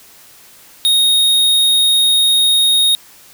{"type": "tone", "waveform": "square", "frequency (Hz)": 3729, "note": "A#7", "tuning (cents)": 0, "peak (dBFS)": -10, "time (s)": [0.85, 2.95], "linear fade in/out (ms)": 0, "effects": ["white hiss -43 dBFS RMS until 3.33 s"]}